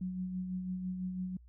sine tone with tremolo, 184 Hz, F#3, 9 cents flat, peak -33 dBFS, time 0.01-1.37 s, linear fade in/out 5 ms, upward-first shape sine, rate 6 Hz, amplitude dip 40%, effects added 60 Hz sine -54 dBFS peak until 1.48 s

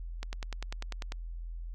click train, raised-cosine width 0.2 ms, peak -21 dBFS, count 10, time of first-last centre 0.23-1.121 s, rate 10.1 Hz, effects added 42 Hz sine -37 dBFS peak until 1.74 s

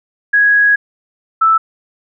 sine tone pair in turn, 1661.2 / 1318.5 Hz, G#6 / E6, 0 / 0 cents, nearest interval major third, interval 400 cents, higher first, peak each -7 dBFS, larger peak neither, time 0.33-0.76 / 1.41-1.58 s, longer first, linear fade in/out 10 ms, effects none

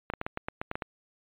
clicks, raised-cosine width 0.5 ms, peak -17 dBFS, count 10, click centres 0.101 / 0.137 / 0.214 / 0.265 / 0.374 / 0.485 / 0.615 / 0.714 / 0.755 / 0.822 s, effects resampled to 8000 Hz

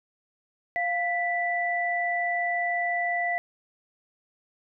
sine tone pair together, 698.5 / 1975.7 Hz, F5 / B6, 0 / 0 cents, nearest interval octave + tritone, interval 1800 cents, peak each -27 dBFS, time 0.76-3.38 s, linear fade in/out 0 ms, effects none

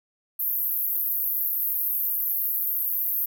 pink band-pass noise, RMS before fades -26 dBFS, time 0.39-3.26 s, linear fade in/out 10 ms, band 12000 to 16000 Hz, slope 96 dB/octave, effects none

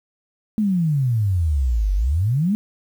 sine exponential two-way sweep, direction down then up, 221.4 to 46.25 to 221.4 Hz, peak -16 dBFS, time 0.58-2.55 s, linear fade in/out 0 ms, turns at 1.94 s, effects 8-bit

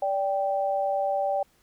sine tone pair together, 581.1 / 784 Hz, D5 / G5, -18 / 0 cents, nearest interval perfect fourth, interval 518 cents, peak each -26 dBFS, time 0.02-1.43 s, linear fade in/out 5 ms, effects pink hiss -64 dBFS RMS until 1.62 s

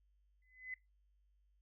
sine tone with exponential growth, 2025 Hz, B6, 43 cents sharp, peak -39 dBFS, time 0.42-0.74 s, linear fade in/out 2 ms, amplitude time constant 69 ms, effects noise-tail reverb RT60 0.2 s tail -20 dB re dry + added 50 Hz sine -70 dBFS peak until 1.61 s

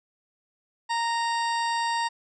harmonic tone, 929 Hz, A#5, 6 cents flat, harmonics 1 / 2 / 3 / 4 / 5 / 6 / 8 / 9, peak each -25 / -32 / -39 / -39 / -37 / -43 / -45 / -45 dBFS, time 0.89-2.09 s, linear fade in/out 20 ms, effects none

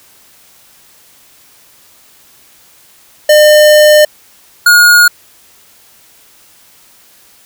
square tone pair in turn, 604 / 1436.6 Hz, D5 / F6, +48 / +48 cents, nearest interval octave + minor third, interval 1500 cents, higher second, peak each -3 dBFS, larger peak neither, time 3.29-4.05 / 4.66-5.08 s, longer first, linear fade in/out 5 ms, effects white hiss -44 dBFS RMS until 7.45 s

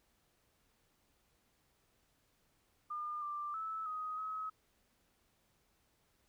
sine tone with pitch steps, 1207 / 1183 / 1307 / 1254 / 1278 Hz, D6 / D6 / E6 / D#6 / D#6, +47 / +12 / -15 / +13 / +46 cents, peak -38 dBFS, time 2.9-4.5 s, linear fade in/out 10 ms, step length 320 ms, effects pink hiss -75 dBFS RMS until 6.28 s

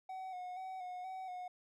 triangle tone with vibrato, 740 Hz, F#5, in tune, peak -40 dBFS, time 0.09-1.48 s, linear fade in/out 5 ms, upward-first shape square, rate 2.1 Hz, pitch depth 33 cents each way, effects none

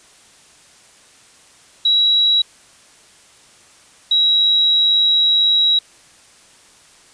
sine tone pair in turn, 3885 / 3866 Hz, B7 / B7, -29 / -38 cents, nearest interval unison, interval 9 cents, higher first, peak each -11 dBFS, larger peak neither, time 1.85-2.42 / 4.11-5.79 s, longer second, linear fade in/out 5 ms, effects white hiss -48 dBFS RMS until 7.13 s + resampled to 22050 Hz

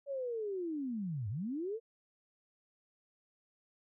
sine linear two-way sweep, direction down then up, 571 to 94.7 to 471.8 Hz, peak -35 dBFS, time 0.06-1.8 s, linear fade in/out 50 ms, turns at 1.29 s, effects none

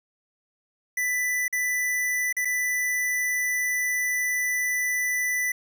square tone with dropouts, 1987 Hz, B6, 10 cents sharp, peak -24 dBFS, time 0.97-5.52 s, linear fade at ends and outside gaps 5 ms, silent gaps 1.481-1.526 / 2.327-2.366 / 2.449-2.453 s, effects none

